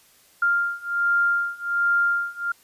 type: beating tone pair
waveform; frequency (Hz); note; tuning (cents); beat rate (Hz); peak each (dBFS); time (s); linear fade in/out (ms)
sine; 1396.9 / 1398.2; F6 / F6; 0 / +2; 1.3; -23 / -22; 0.42-2.52; 5
effects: white hiss -56 dBFS RMS until 2.63 s + resampled to 32000 Hz